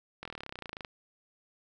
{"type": "slowing click train", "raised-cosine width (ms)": 0.3, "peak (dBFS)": -24, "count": 21, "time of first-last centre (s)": [0.23, 0.848], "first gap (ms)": 23, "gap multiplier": 1.03, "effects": []}